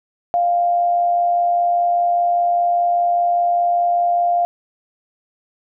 sine tone with amplitude modulation, 698.5 Hz, F5, in tune, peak -12 dBFS, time 0.34-4.45 s, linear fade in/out 0 ms, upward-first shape sine, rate 105 Hz, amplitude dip 35%, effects none

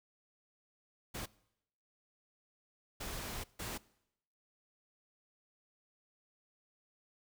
pink noise bursts at uneven times, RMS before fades -42 dBFS, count 3, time 1.14-1.26 / 3-3.44 / 3.59-3.78 s, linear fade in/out 10 ms, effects noise-tail reverb RT60 0.8 s tail -22 dB re dry

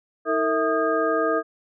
sine tone cluster, 319.8 / 454.8 / 651 / 1236 / 1611 Hz, D#4 / A#4 / E5 / D#6 / G6, +48 / -43 / -22 / -12 / +47 cents, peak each -27 / -24 / -25 / -25 / -30 dBFS, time 0.25-1.43 s, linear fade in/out 50 ms, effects none

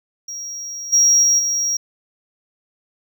triangle tone with level steps, 5650 Hz, F8, 19 cents sharp, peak -26 / -8 / -10 / -16 dBFS, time 0.28-1.77 s, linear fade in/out 5 ms, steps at 0.92 / 1.22 / 1.38 s, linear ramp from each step 20 ms, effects tanh soft clip ceiling -6 dBFS

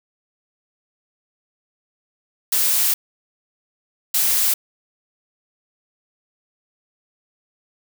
blue noise bursts at uneven times, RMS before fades -18 dBFS, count 2, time 2.52-2.94 / 4.14-4.54 s, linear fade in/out 5 ms, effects none

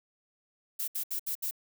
violet noise bursts, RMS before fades -33 dBFS, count 5, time 0.79-1.511 s, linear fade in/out 10 ms, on 89 ms, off 69 ms, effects none

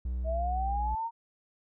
triangle tone with pitch glide, 61.9 to 58.9 Hz, B1 to A#1, +5 to +19 cents, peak -28 dBFS, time 0.05-0.95 s, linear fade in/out 5 ms, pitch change -86 cents, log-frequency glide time 0.55-0.83 s
sine linear sweep, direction up, 634 to 932.3 Hz, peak -30 dBFS, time 0.24-1.11 s, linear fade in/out 50 ms
effects none

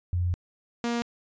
sine / sawtooth tone pair in turn, 88.5 / 236.3 Hz, F2 / A#3, +23 / +24 cents, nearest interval octave + perfect fourth, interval 1701 cents, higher second, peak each -23 / -22 dBFS, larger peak second, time 0.13-0.34 / 0.84-1.02 s, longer first, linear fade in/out 0 ms, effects resampled to 16000 Hz

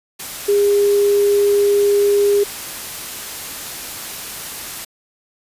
sine tone in noise, 406 Hz, G#4, 39 cents flat, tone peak -11 dBFS, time 0.48-2.44 s, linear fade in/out 10 ms, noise white, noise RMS -29 dBFS, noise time 0.19-4.85 s, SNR +15 dB, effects resampled to 32000 Hz

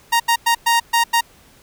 sawtooth tone bursts at uneven times, 932.3 Hz, A#5, in tune, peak -9 dBFS, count 6, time 0.12-0.2 / 0.28-0.36 / 0.46-0.55 / 0.66-0.8 / 0.93-1.04 / 1.13-1.21 s, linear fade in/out 10 ms, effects pink hiss -50 dBFS RMS until 1.62 s

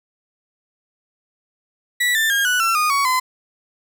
35% pulse tone with pitch steps, 1951 / 1778.8 / 1621.7 / 1478.6 / 1348.1 / 1229.1 / 1120.6 / 1021.6 Hz, B6 / A6 / G#6 / F#6 / E6 / D#6 / C#6 / C6, -22 / +18 / -42 / -2 / +38 / -22 / +18 / -42 cents, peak -14 dBFS, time 2-3.2 s, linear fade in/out 10 ms, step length 150 ms, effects none

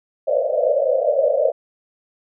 white band-pass noise, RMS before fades -18 dBFS, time 0.27-1.52 s, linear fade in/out 10 ms, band 500 to 640 Hz, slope 96 dB/octave, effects none

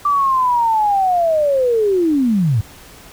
sine linear sweep, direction down, 1174.7 to 97.5 Hz, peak -12 dBFS, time 0.05-2.61 s, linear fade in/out 5 ms, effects pink hiss -41 dBFS RMS until 3.12 s

